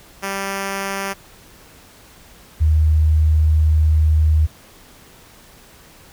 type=tone pair in turn; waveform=5% pulse / sine; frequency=196 / 77.78 Hz; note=G3 / D#2; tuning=0 / 0 cents; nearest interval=octave + major third; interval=1600 cents; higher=first; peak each=-11 dBFS; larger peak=neither; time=0.22-1.14 / 2.6-4.47 s; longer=second; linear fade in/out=20 ms; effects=pink hiss -46 dBFS RMS until 6.12 s